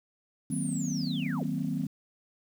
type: chord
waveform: sine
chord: C half-diminished seventh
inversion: first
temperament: just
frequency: 156.98 / 188.37 / 235.5 / 261.6 Hz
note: Eb3 / Gb3 / Bb3 / C4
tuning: +16 / +31 / +18 / 0 cents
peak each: -33 / -34 / -34 / -33 dBFS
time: 0.5-1.87 s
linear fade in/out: 5 ms
type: linear sweep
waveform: sine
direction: down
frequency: 10560 to 164.81 Hz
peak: -37 dBFS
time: 0.51-1.45 s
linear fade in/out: 10 ms
effects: tanh soft clip ceiling -19 dBFS + 9-bit